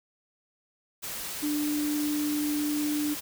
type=tone in noise; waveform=sine; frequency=296.9 Hz; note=D4; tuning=19 cents sharp; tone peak=-26 dBFS; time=1.42-3.15 s; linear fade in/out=20 ms; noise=white; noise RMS=-36 dBFS; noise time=1.02-3.21 s; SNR=+7 dB; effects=none